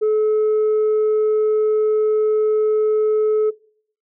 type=tone; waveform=sine; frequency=430 Hz; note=A4; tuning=40 cents flat; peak=-12 dBFS; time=0.01-3.51 s; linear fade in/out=20 ms; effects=noise-tail reverb RT60 0.6 s tail -23 dB re dry + tanh soft clip ceiling -13 dBFS